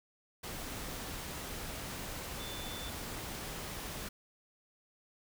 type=tone in noise; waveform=sine; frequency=3520 Hz; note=A7; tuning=in tune; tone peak=-46 dBFS; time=2.39-2.9 s; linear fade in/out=10 ms; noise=pink; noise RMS=-42 dBFS; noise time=0.43-4.09 s; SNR=-7 dB; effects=none